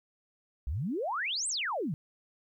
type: exponential two-way sweep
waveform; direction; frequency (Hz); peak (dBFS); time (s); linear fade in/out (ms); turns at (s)
sine; up then down; 57.6 to 8870 to 133.3; -30; 0.67-1.94; 0; 1.48
effects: 12-bit